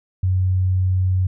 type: tone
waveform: sine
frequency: 92.8 Hz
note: F#2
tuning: 6 cents sharp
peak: -15 dBFS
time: 0.23-1.27 s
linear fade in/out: 5 ms
effects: none